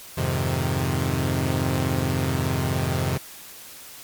sawtooth chord, F minor seventh, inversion none, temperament equal, 87.31 / 103.83 / 130.81 / 155.56 Hz, F2 / Ab2 / C3 / Eb3, 0 / 0 / 0 / 0 cents, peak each -23 / -26 / -21 / -25 dBFS, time 0.17-3.18 s, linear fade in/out 10 ms, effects white hiss -42 dBFS RMS until 4.03 s + MP3 96 kbps

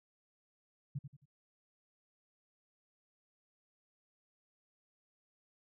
sine tone with echo, 140.1 Hz, C#3, 19 cents sharp, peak -35 dBFS, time 0.95-0.99 s, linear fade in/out 10 ms, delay 89 ms, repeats 3, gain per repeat -9 dB, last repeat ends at 1.257 s, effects none

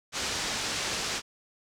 white low-pass noise, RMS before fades -32 dBFS, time 0.12-1.22 s, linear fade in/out 50 ms, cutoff 6800 Hz, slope 24 dB/octave, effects none

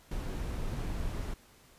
brown noise, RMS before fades -35 dBFS, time 0.11-1.34 s, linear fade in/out 5 ms, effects pink hiss -60 dBFS RMS until 1.78 s + resampled to 32000 Hz

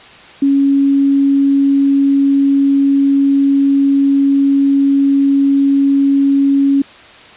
sine tone, 277.2 Hz, C#4, in tune, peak -8 dBFS, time 0.42-6.82 s, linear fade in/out 5 ms, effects white hiss -38 dBFS RMS until 7.36 s + resampled to 8000 Hz

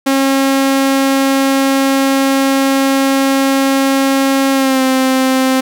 sawtooth tone with pitch glide, 271.1 to 261.7 Hz, C#4 to C4, -38 to 0 cents, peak -6 dBFS, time 0.06-5.61 s, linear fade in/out 10 ms, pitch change -62 cents, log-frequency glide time 4.53-4.82 s, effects none

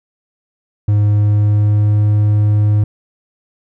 triangle tone with pitch glide, 103.83 to 104.79 Hz, G#2 to G#2, 0 to +16 cents, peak -7 dBFS, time 0.88-2.84 s, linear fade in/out 5 ms, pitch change +16 cents, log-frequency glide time 1.03-2.02 s, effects none

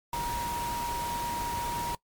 sine tone in noise, 948 Hz, A#5, 29 cents sharp, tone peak -30 dBFS, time 0.13-1.95 s, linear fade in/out 2 ms, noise pink, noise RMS -37 dBFS, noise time 0.13-1.95 s, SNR +4 dB, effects noise-tail reverb RT60 0.1 s tail -21 dB re dry + MP3 96 kbps

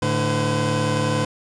25% pulse tone cluster, 109.6 / 148.5 / 507 Hz, A2 / D3 / B4, -6 / +20 / +45 cents, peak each -20 dBFS, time 0.02-1.25 s, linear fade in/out 5 ms, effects resampled to 22050 Hz

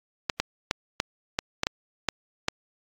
clicks, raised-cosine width 0.2 ms, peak -6 dBFS, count 9, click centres 0.298 / 0.4 / 0.711 / 1.001 / 1.389 / 1.634 / 1.669 / 2.087 / 2.484 s, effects AAC 64 kbps

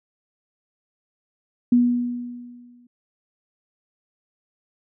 sine tone with exponential decay, 243 Hz, B3, 28 cents flat, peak -11 dBFS, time 1.72-2.87 s, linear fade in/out 5 ms, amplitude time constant 250 ms, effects none

